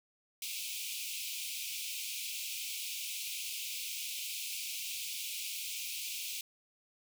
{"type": "high-pass noise", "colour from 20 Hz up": "pink", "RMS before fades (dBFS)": -40, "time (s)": [0.42, 6.41], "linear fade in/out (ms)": 2, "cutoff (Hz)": 2300, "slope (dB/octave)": 96, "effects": []}